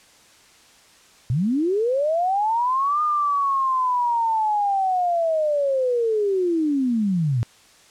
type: linear two-way sweep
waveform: sine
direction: up then down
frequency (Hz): 109.4 to 1223 to 109.4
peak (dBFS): -18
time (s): 1.3-7.43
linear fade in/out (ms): 0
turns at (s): 3.02
effects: white hiss -52 dBFS RMS until 7.9 s + low-pass 8000 Hz 12 dB/octave